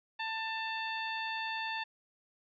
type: tone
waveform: 15% pulse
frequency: 890 Hz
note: A5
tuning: 20 cents sharp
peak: -28 dBFS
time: 0.19-1.84 s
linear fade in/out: 10 ms
effects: resampled to 11025 Hz